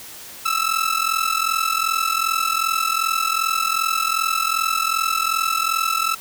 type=ring-modulated tone; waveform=sawtooth; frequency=1317 Hz; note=E6; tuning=2 cents flat; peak=-12 dBFS; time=0.45-6.15 s; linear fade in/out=10 ms; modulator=21.3 Hz; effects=white hiss -38 dBFS RMS until 6.2 s